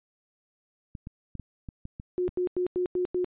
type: clicks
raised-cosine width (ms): 5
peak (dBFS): -26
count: 8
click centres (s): 0.952 / 1.071 / 1.353 / 1.397 / 1.688 / 1.854 / 1.999 / 2.29
type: tone bursts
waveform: sine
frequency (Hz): 361.2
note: F#4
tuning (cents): -42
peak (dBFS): -24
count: 6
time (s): 2.18-3.245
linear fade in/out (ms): 0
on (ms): 100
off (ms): 93
effects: resampled to 8000 Hz